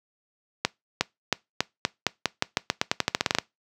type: accelerating click train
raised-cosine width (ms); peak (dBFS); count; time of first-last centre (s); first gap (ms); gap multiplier
0.2; -3; 20; 0.65-3.386; 360; 0.88
effects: noise-tail reverb RT60 0.2 s tail -23 dB re dry + high-pass 100 Hz 12 dB/octave